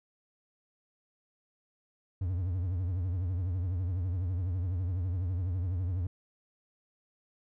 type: tone with vibrato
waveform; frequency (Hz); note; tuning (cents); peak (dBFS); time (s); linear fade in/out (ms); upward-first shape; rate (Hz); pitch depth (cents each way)
triangle; 90.2; F#2; -44; -27; 2.21-6.07; 5; triangle; 12; 150
effects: none